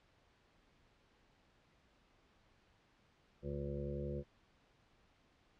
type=harmonic tone with a mistuned harmonic; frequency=71 Hz; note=C#2; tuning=42 cents sharp; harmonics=1 / 2 / 3 / 5 / 6 / 7 / 8; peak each=-45 / -44 / -47 / -46 / -55 / -46 / -52 dBFS; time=3.42-4.24 s; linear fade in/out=50 ms; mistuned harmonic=1; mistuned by=-17 cents; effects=pink hiss -71 dBFS RMS until 5.59 s + low-pass 4000 Hz 12 dB/octave